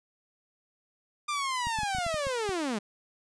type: linear sweep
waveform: sawtooth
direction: down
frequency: 1204 to 194.9 Hz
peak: -25 dBFS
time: 1.28-2.79 s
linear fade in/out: 10 ms
type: clicks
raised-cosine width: 5 ms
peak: -27 dBFS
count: 9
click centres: 1.67 / 1.788 / 1.833 / 1.949 / 1.985 / 2.065 / 2.143 / 2.269 / 2.492 s
effects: resampled to 22050 Hz